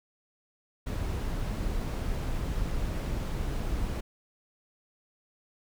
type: noise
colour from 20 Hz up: brown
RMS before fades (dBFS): -31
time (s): 0.86-4.01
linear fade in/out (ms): 10
effects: none